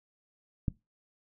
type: click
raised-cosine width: 5 ms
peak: -16 dBFS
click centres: 0.682 s
effects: noise-tail reverb RT60 0.2 s tail -20 dB re dry

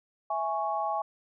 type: chord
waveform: sine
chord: C# minor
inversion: first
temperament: equal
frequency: 659.3 / 830.6 / 1108.7 Hz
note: E5 / G#5 / C#6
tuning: 0 / 0 / 0 cents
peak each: -33 / -30 / -33 dBFS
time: 0.3-1.02 s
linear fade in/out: 5 ms
effects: none

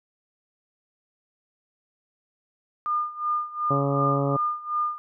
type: tone with tremolo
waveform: sine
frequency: 1211 Hz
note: D#6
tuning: 47 cents flat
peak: -21 dBFS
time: 2.86-4.98 s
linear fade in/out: 0 ms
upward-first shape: sine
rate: 2.7 Hz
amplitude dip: 85%
type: harmonic tone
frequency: 140 Hz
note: C#3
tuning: 18 cents sharp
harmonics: 1 / 2 / 3 / 4 / 5 / 6 / 7 / 8 / 9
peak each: -25 / -28 / -30 / -28 / -35 / -38 / -40 / -39 / -40 dBFS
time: 3.7-4.37 s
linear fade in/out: 10 ms
effects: none

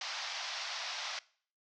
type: band-pass noise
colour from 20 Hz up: white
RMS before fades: -40 dBFS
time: 0.01-1.19 s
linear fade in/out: 2 ms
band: 620 to 5700 Hz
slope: 48 dB/octave
effects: noise-tail reverb RT60 0.5 s tail -21 dB re dry

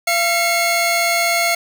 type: tone pair together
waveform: sawtooth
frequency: 684 / 2172 Hz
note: F5 / C#7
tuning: -36 / -36 cents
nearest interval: octave + minor sixth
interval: 2000 cents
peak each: -14 dBFS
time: 0.07-1.55 s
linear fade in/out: 5 ms
effects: none

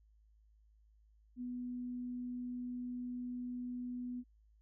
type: tone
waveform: sine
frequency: 246.9 Hz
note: B3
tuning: in tune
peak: -39 dBFS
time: 1.36-4.24 s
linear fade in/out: 50 ms
effects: added 53 Hz sine -64 dBFS peak until 4.61 s

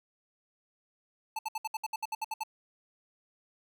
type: tone bursts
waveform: square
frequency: 876 Hz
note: A5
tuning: 8 cents flat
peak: -32 dBFS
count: 12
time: 1.36-2.435 s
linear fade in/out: 5 ms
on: 30 ms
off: 65 ms
effects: none

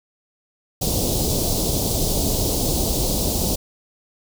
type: band-stop noise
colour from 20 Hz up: pink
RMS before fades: -21 dBFS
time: 0.81-3.56 s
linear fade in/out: 10 ms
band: 710 to 4000 Hz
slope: 24 dB/octave
effects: none

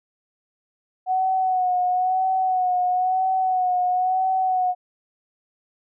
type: tone with vibrato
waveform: sine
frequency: 740 Hz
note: F#5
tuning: in tune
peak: -18 dBFS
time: 1.06-4.75 s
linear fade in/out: 50 ms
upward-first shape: sine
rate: 1 Hz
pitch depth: 38 cents each way
effects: none

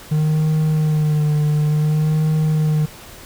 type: tone with vibrato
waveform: triangle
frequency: 152.8 Hz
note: D#3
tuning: 31 cents flat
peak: -12 dBFS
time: 0.11-2.86 s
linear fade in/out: 10 ms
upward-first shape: sine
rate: 0.56 Hz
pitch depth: 34 cents each way
effects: pink hiss -39 dBFS RMS until 3.25 s

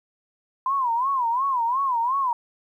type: tone with vibrato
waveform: sine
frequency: 1010 Hz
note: B5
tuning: 39 cents sharp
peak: -20 dBFS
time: 0.66-2.33 s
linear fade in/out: 2 ms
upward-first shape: sine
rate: 2.8 Hz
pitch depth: 170 cents each way
effects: 10-bit

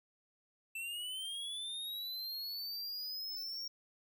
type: linear sweep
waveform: square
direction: up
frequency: 2658 to 5570 Hz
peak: -40 dBFS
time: 0.75-3.68 s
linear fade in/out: 5 ms
effects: none

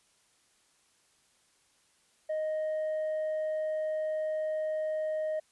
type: tone with tanh clipping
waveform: sine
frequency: 622.3 Hz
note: D#5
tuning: in tune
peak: -30 dBFS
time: 2.29-5.4 s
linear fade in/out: 10 ms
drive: 2 dB
effects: white hiss -68 dBFS RMS until 5.51 s + resampled to 24000 Hz

